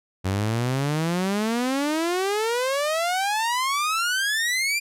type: exponential sweep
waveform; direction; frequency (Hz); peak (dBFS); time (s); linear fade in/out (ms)
sawtooth; up; 92 to 2411; -18; 0.24-4.8; 20
effects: low-pass 12000 Hz 12 dB/octave